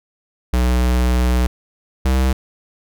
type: tone pair in turn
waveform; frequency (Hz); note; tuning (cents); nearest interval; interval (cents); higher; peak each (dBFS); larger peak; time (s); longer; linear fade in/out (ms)
square; 61.74 / 65.03; B1 / C2; 0 / -10; minor second; 90; second; -14; neither; 0.53-1.47 / 2.05-2.33; first; 5
effects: none